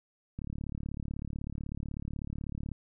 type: click train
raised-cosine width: 5 ms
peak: -25 dBFS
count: 85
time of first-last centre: 0.39-2.717 s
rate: 36.1 Hz
effects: none